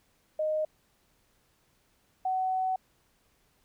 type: tone pair in turn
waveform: sine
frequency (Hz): 619 / 750.1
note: D#5 / F#5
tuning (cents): -9 / +23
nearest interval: minor third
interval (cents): 332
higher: second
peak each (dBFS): -26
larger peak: neither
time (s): 0.39-0.65 / 2.25-2.76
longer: second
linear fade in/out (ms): 5
effects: pink hiss -69 dBFS RMS until 3.64 s